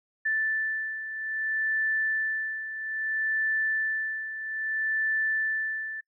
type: beating tone pair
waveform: sine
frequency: 1760 / 1760.61 Hz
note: A6 / A6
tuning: 0 / +1 cents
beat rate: 0.61 Hz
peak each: -33 / -27 dBFS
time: 0.25-6.01 s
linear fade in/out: 10 ms
effects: noise-tail reverb RT60 0.1 s tail -26 dB re dry